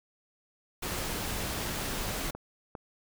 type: noise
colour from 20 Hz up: pink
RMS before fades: -34 dBFS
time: 0.82-2.31 s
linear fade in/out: 10 ms
type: clicks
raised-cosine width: 1 ms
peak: -25 dBFS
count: 3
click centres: 1.787 / 2.35 / 2.752 s
effects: none